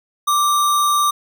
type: tone with sample-and-hold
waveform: sine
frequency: 1174.7 Hz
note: D6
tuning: in tune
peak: -13 dBFS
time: 0.27-1.11 s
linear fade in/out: 10 ms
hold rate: 4900 Hz
effects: none